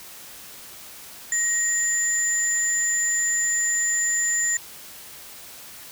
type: tone pair together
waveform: sine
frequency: 1880 / 7112 Hz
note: A#6 / A8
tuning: +14 / +18 cents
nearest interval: octave + major seventh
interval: 2304 cents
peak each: -26 / -21 dBFS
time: 1.32-4.57 s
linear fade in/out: 2 ms
effects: white hiss -42 dBFS RMS until 5.91 s